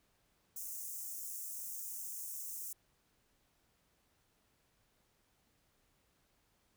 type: high-pass noise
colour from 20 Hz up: white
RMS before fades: -44 dBFS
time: 0.56-2.73 s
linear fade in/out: 5 ms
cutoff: 6100 Hz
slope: 48 dB/octave
effects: pink hiss -75 dBFS RMS until 6.76 s